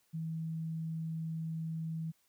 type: tone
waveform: sine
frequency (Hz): 161.6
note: E3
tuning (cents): -34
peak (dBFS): -35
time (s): 0.13-2.12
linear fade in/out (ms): 20
effects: white hiss -73 dBFS RMS until 2.28 s